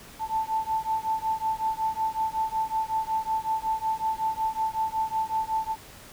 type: beating tone pair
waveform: sine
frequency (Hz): 880 / 885.4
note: A5 / A5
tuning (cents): 0 / +11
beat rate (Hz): 5.4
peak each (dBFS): -28 / -28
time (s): 0.19-5.76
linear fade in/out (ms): 50
effects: pink hiss -47 dBFS RMS until 6.12 s